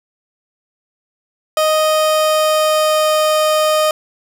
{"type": "tone with pitch glide", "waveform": "30% pulse", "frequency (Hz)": [622.3, 617.6], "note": ["D#5", "D#5"], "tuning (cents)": [0, -13], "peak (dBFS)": -9, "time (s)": [1.57, 3.91], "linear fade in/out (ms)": 2, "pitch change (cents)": -13, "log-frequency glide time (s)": [1.75, 3.18], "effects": []}